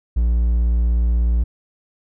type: tone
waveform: triangle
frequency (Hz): 58.27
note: A#1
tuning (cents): 0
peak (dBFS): -12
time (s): 0.16-1.44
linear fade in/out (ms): 10
effects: none